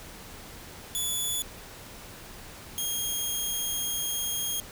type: tone pair in turn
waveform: 10% pulse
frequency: 3440 / 3247 Hz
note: A7 / G#7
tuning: -40 / -40 cents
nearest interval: minor second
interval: 100 cents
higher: first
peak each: -20 dBFS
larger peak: neither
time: 0.95-1.42 / 2.78-4.6 s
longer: second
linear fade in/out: 0 ms
effects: pink hiss -45 dBFS RMS until 4.71 s